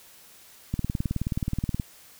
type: click train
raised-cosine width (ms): 5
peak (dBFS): -14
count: 21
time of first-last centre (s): 0.74-1.798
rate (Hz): 18.9
effects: white hiss -52 dBFS RMS until 2.19 s